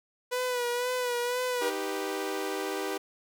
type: tone with vibrato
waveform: sawtooth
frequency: 492.2 Hz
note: B4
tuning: 6 cents flat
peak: -24 dBFS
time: 0.31-1.71 s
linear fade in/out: 20 ms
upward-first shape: sine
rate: 2 Hz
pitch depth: 42 cents each way
type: chord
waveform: sawtooth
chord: Eb augmented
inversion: none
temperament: equal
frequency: 311.1 / 392 / 493.9 Hz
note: Eb4 / G4 / B4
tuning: 0 / 0 / 0 cents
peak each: -33 / -29 / -33 dBFS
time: 1.61-2.98 s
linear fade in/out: 10 ms
effects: none

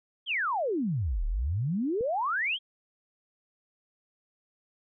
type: exponential two-way sweep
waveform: sine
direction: down then up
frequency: 3368 to 34.65 to 3368 Hz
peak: -26 dBFS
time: 0.26-2.59 s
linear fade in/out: 50 ms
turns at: 1.25 s
type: click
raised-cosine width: 3 ms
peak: -28 dBFS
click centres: 2.009 s
effects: none

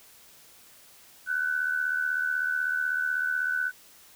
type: tone with amplitude modulation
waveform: sine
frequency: 1500 Hz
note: F#6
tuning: 23 cents sharp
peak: -22 dBFS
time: 1.26-3.72 s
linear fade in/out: 50 ms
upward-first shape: sine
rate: 76.1 Hz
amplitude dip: 65%
effects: white hiss -54 dBFS RMS until 4.15 s

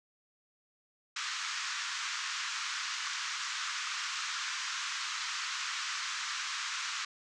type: band-pass noise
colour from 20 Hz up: pink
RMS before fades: -37 dBFS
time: 1.16-7.05 s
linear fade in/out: 5 ms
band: 1100 to 7100 Hz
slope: 48 dB/octave
effects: none

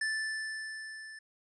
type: tone with level ramp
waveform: square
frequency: 1757 Hz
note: A6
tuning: 3 cents flat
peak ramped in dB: -30 to -46 dBFS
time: 0.01-1.19 s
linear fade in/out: 5 ms
effects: resampled to 22050 Hz

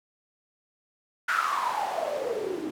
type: noise with band-pass filter sweep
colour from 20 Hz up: white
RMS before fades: -29 dBFS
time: 1.28-2.71 s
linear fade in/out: 10 ms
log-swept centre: 1500 to 300 Hz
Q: 9.4
effects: none

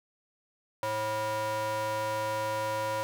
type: ring-modulated tone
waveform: square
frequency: 216.6 Hz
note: A3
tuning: 27 cents flat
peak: -27 dBFS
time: 0.83-3.03 s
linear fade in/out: 0 ms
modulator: 759 Hz
effects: none

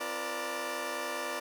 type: tone cluster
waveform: 15% pulse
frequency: 262.1 / 343.4 / 480.5 / 588 / 897 Hz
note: C4 / F4 / B4 / D5 / A5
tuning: +3 / -29 / -48 / +2 / +33 cents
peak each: -39 / -36 / -34 / -30 / -38 dBFS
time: 0-1.4 s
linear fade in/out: 10 ms
effects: none

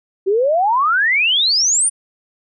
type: exponential sweep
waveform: sine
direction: up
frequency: 369.7 to 9630 Hz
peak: -12 dBFS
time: 0.26-1.9 s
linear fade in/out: 20 ms
effects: none

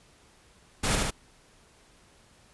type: noise with echo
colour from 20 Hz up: pink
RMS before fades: -26 dBFS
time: 0.83-0.96 s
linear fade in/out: 10 ms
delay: 74 ms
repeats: 2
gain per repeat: -2 dB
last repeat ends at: 1.108 s
effects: pink hiss -59 dBFS RMS until 2.53 s + resampled to 24000 Hz

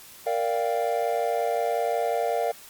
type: chord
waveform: triangle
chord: G minor seventh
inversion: first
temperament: equal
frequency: 466.2 / 587.3 / 698.5 / 784 Hz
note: Bb4 / D5 / F5 / G5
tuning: 0 / 0 / 0 / 0 cents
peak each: -26 / -27 / -25 / -31 dBFS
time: 0.26-2.52 s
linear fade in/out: 10 ms
effects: white hiss -47 dBFS RMS until 2.69 s + Opus 48 kbps

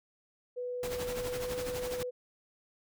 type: tone with pitch glide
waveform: sine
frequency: 493.9 to 496.8 Hz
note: B4 to B4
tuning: 0 to +10 cents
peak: -34 dBFS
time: 0.56-2.11 s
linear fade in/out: 20 ms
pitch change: +10 cents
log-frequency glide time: 1-1.51 s
type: noise with tremolo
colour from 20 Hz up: pink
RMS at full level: -38 dBFS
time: 0.83-2.03 s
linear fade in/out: 2 ms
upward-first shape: sine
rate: 12 Hz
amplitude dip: 65%
effects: none

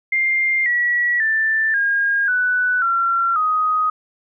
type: tone with pitch steps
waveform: sine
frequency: 2106 / 1931.2 / 1770.9 / 1623.9 / 1489.2 / 1365.6 / 1252.2 Hz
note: C7 / B6 / A6 / G#6 / F#6 / F6 / D#6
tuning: +11 / -39 / +11 / -39 / +11 / -39 / +11 cents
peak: -15 dBFS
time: 0.12-3.9 s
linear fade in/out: 5 ms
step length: 540 ms
effects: none

